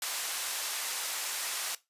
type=band-pass noise; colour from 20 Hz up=white; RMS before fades=-35 dBFS; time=0.02-1.75 s; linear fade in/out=2 ms; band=710 to 11000 Hz; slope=12 dB/octave; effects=noise-tail reverb RT60 0.2 s tail -17 dB re dry + resampled to 32000 Hz